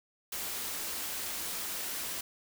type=band-stop noise; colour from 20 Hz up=white; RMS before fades=-37 dBFS; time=0.32-2.21 s; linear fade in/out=5 ms; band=100 to 160 Hz; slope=96 dB/octave; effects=none